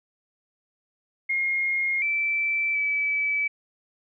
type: tone with pitch steps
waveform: sine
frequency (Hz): 2141 / 2328 / 2299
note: C7 / D7 / D7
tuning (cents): +39 / -16 / -37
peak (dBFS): -22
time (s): 1.29-3.48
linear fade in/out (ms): 10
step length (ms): 730
effects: none